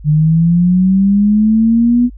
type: linear sweep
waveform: sine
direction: up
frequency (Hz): 148 to 246.9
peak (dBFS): -7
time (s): 0.04-2.1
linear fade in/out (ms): 50
effects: added 50 Hz sine -30 dBFS peak until 2.17 s